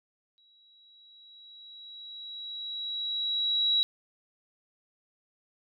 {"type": "tone with exponential growth", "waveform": "sine", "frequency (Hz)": 3882, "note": "B7", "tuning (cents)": -31, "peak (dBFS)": -21, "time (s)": [0.38, 3.83], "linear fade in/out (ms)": 0, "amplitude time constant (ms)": 750, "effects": []}